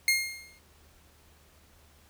sawtooth tone with exponential decay, 2133 Hz, C7, 33 cents sharp, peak -16 dBFS, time 0.08-0.59 s, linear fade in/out 1 ms, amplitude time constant 110 ms, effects added 75 Hz sine -61 dBFS peak until 2.09 s + pink hiss -61 dBFS RMS until 2.09 s

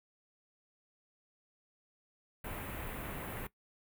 pink band-stop noise, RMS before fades -42 dBFS, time 2.44-3.47 s, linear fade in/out 5 ms, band 2700 to 11000 Hz, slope 24 dB/octave, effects noise-tail reverb RT60 0.1 s tail -18 dB re dry

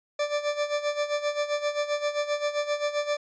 40% pulse tone with tremolo, 587.3 Hz, D5, in tune, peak -22 dBFS, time 0.19-3.17 s, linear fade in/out 5 ms, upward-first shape sine, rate 7.6 Hz, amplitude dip 75%, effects resampled to 16000 Hz

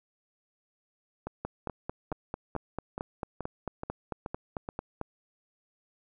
two click trains, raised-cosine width 1 ms, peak -21 / -19 dBFS, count 9 / 17, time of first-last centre 1.27-4.689 / 1.45-5.013 s, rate 2.34 / 4.49 Hz, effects none

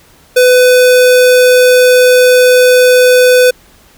square tone, 501 Hz, B4, 25 cents sharp, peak -4 dBFS, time 0.36-3.51 s, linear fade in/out 10 ms, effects pink hiss -44 dBFS RMS until 3.97 s

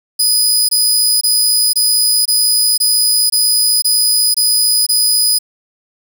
20% pulse tone bursts, 4978 Hz, D#8, in tune, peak -4 dBFS, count 10, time 0.19-5.388 s, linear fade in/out 10 ms, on 500 ms, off 22 ms, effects none

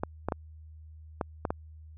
clicks, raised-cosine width 1 ms, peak -15 dBFS, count 6, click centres 0.035 / 0.286 / 0.322 / 1.212 / 1.452 / 1.505 s, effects added 78 Hz sine -46 dBFS peak until 1.97 s

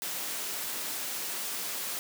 white high-pass noise, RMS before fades -35 dBFS, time 0.02-1.99 s, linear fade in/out 0 ms, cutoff 190 Hz, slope 12 dB/octave, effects none

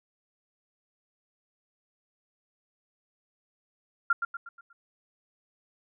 sine tone with echo, 1390 Hz, F6, 9 cents flat, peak -19 dBFS, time 4.1-4.13 s, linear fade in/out 5 ms, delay 120 ms, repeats 5, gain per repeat -7 dB, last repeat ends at 4.73 s, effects none

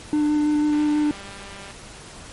triangle tone with vibrato, 299 Hz, D4, 31 cents sharp, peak -15 dBFS, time 0.13-1.11 s, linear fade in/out 0 ms, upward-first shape square, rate 6.1 Hz, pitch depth 9 cents each way
click train, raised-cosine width 0.3 ms, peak -25 dBFS, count 195, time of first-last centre 0.73-1.71 s, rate 198 Hz
effects pink hiss -41 dBFS RMS until 2.32 s + MP3 48 kbps

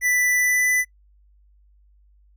square tone with pitch glide, 1982 to 1995.8 Hz, B6 to B6, +6 to +18 cents, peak -18 dBFS, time 0.01-0.85 s, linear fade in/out 50 ms, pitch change +12 cents, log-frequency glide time 0.36-0.7 s, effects noise-tail reverb RT60 0.1 s tail -24 dB re dry + added 50 Hz sine -53 dBFS peak until 2.36 s

